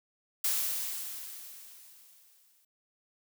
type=noise with exponential decay; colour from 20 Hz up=blue; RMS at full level=-28 dBFS; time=0.44-2.65 s; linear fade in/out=5 ms; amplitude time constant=480 ms; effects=none